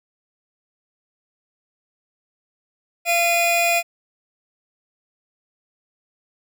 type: tone pair together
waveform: 45% pulse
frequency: 685 / 2457 Hz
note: F5 / D#7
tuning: -34 / -22 cents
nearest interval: octave + minor seventh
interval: 2212 cents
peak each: -19 dBFS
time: 3.05-3.83 s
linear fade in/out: 50 ms
effects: none